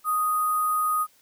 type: tone with sample-and-hold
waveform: sine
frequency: 1244.5 Hz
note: D#6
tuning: in tune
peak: -21 dBFS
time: 0.04-1.07 s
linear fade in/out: 50 ms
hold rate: 11025 Hz
effects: white hiss -60 dBFS RMS until 1.21 s